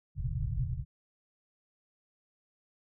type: low-pass noise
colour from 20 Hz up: white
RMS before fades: -33 dBFS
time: 0.15-0.85 s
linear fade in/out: 50 ms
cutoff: 150 Hz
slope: 96 dB/octave
effects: none